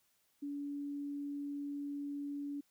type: tone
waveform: sine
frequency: 285.8 Hz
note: D4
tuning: 47 cents flat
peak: -38 dBFS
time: 0.42-2.61 s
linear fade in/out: 10 ms
effects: white hiss -75 dBFS RMS until 2.7 s